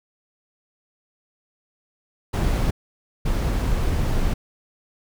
brown noise bursts at uneven times, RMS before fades -21 dBFS, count 2, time 2.33-2.71 / 3.25-4.34 s, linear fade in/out 10 ms, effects none

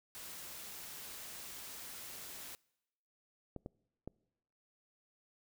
white noise, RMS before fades -48 dBFS, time 0.15-2.55 s, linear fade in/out 0 ms
clicks, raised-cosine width 2 ms, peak -30 dBFS, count 3, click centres 3.563 / 3.661 / 4.076 s
effects noise-tail reverb RT60 0.9 s tail -25 dB re dry

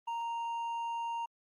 sine tone with hard clipping, 930 Hz, A#5, 4 cents flat, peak -35 dBFS, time 0.07-1.26 s, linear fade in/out 10 ms, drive 4 dB, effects Opus 32 kbps

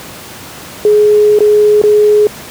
sine tone with dropouts, 420 Hz, G#4, 19 cents sharp, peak -4 dBFS, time 0.85-2.27 s, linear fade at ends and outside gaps 1 ms, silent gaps 1.388-1.405 / 1.816-1.837 s, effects pink hiss -29 dBFS RMS until 2.5 s + high-pass 100 Hz 12 dB/octave

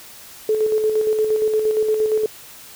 sine tone with tremolo, 432.6 Hz, A4, 29 cents flat, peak -14 dBFS, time 0.49-2.26 s, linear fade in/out 2 ms, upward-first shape square, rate 8.6 Hz, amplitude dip 40%, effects white hiss -41 dBFS RMS until 2.75 s

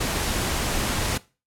pink noise, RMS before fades -25 dBFS, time 0-1.18 s, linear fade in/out 10 ms, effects noise-tail reverb RT60 0.3 s tail -19 dB re dry + low-pass 12000 Hz 12 dB/octave

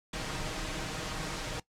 pink noise with comb filter, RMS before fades -36 dBFS, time 0.13-1.6 s, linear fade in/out 5 ms, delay 6.4 ms, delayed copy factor +0.55, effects noise-tail reverb RT60 0.1 s tail -19 dB re dry + low-pass 7000 Hz 12 dB/octave

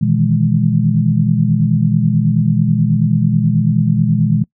sine chord, E major seventh, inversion second, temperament equal with one note detuned, 120.37 / 155.56 / 164.81 / 207.7 Hz, B2 / D#3 / E3 / G#3, -44 / 0 / 0 / 0 cents, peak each -16 dBFS, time 0.01-4.44 s, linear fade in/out 10 ms, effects noise-tail reverb RT60 0.1 s tail -25 dB re dry

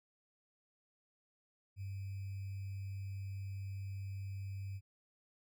sine tone with sample-and-hold, 97.6 Hz, G2, 7 cents flat, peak -40 dBFS, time 1.76-4.81 s, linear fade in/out 50 ms, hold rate 2450 Hz, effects none

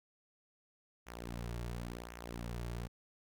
sawtooth tone with flanger, 58.9 Hz, A#1, 19 cents sharp, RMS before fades -43 dBFS, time 1.06-2.88 s, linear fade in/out 20 ms, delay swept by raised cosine 0.22 to 4.02 ms, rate 0.93 Hz, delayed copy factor -0.7, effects none

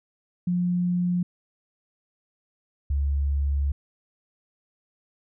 sine tone pair in turn, 177.5 / 70.44 Hz, F3 / C#2, +28 / +28 cents, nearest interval octave + major third, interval 1600 cents, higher first, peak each -21 dBFS, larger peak neither, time 0.47-1.23 / 2.9-3.72 s, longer second, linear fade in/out 5 ms, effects none

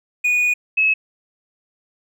triangle / sine tone pair in turn, 2463 / 2581 Hz, D#7 / E7, -18 / -37 cents, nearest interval minor second, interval 81 cents, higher second, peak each -13 dBFS, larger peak neither, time 0.24-0.54 / 0.77-0.94 s, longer first, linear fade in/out 10 ms, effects none

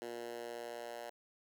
10% pulse tone with high-pass filter sweep, 118.5 Hz, A#2, 29 cents sharp, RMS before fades -45 dBFS, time 0.02-1.1 s, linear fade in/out 0 ms, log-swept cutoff 360 to 630 Hz, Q 1.9, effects none

